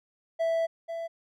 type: tone pair in turn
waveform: triangle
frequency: 659.3 / 665.4 Hz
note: E5 / E5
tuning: 0 / +16 cents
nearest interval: unison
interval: 16 cents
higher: second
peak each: -22 / -30 dBFS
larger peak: first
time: 0.39-0.67 / 0.88-1.08 s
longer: first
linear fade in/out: 20 ms
effects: none